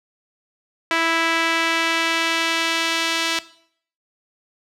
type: tone with band-pass filter sweep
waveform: sawtooth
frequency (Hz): 329.6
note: E4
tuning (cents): 0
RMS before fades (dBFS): -21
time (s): 0.91-3.39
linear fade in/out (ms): 0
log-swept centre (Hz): 2000 to 3700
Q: 1.1
effects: noise-tail reverb RT60 0.6 s tail -17 dB re dry